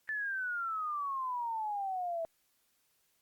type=exponential sweep; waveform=sine; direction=down; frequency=1760 to 650 Hz; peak=-33 dBFS; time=0.09-2.25 s; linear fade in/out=0 ms; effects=white hiss -74 dBFS RMS until 3.21 s + Opus 48 kbps